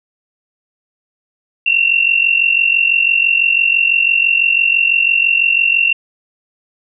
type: tone pair together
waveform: sine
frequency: 2700 / 2746 Hz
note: E7 / F7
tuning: +41 / -30 cents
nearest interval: unison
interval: 29 cents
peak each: -14 / -12 dBFS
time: 1.66-5.93 s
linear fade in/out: 5 ms
effects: none